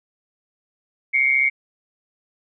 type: tone pair together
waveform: sine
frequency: 2127 / 2261 Hz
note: C7 / C#7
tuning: +28 / +34 cents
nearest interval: minor second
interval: 106 cents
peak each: -18 dBFS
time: 1.13-1.5 s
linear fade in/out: 20 ms
effects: none